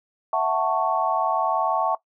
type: chord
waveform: sine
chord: F# minor seventh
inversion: third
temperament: equal with one note detuned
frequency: 659.3 / 740 / 886.1 / 1108.7 Hz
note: E5 / F#5 / A5 / C#6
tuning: 0 / 0 / +12 / 0 cents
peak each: -25 dBFS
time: 0.33-1.95 s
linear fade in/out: 2 ms
effects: noise-tail reverb RT60 0.1 s tail -18 dB re dry